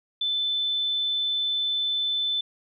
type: tone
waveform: sine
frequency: 3520 Hz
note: A7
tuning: in tune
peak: -23 dBFS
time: 0.21-2.41 s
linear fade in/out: 5 ms
effects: none